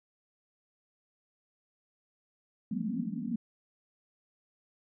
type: band-pass noise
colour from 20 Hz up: white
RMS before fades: -34 dBFS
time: 2.71-3.36 s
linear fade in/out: 5 ms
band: 170 to 260 Hz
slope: 96 dB/octave
effects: none